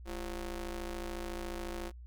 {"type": "ring-modulated tone", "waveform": "sawtooth", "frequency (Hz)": 185, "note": "F#3", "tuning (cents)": 0, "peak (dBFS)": -31, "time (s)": [0.05, 1.92], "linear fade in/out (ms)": 50, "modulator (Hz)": 158, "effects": ["added 60 Hz sine -46 dBFS peak until 2.06 s"]}